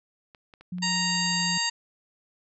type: clicks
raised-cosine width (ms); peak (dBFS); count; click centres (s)
0.3; -33; 12; 0.348 / 0.538 / 0.61 / 0.784 / 0.88 / 0.96 / 1.1 / 1.154 / 1.261 / 1.333 / 1.401 / 1.432
type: tone with pitch glide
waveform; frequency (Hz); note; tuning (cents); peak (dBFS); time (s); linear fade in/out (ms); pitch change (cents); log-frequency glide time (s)
sine; 179.5 to 175.6; F3 to F3; +48 to +10; -30; 0.72-1.58; 5; -38; 0.83-1.39
type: harmonic tone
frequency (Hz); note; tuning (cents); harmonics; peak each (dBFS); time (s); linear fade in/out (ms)
932.3; A#5; 0; 1 / 2 / 3 / 4 / 5 / 7 / 8; -33 / -31 / -32 / -37 / -28 / -36 / -33; 0.82-1.7; 10
effects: none